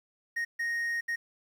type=tone bursts at uneven times; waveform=triangle; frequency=1864.7 Hz; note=A#6; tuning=in tune; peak=-27 dBFS; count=3; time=0.36-0.45 / 0.59-1.01 / 1.08-1.16 s; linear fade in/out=10 ms; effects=10-bit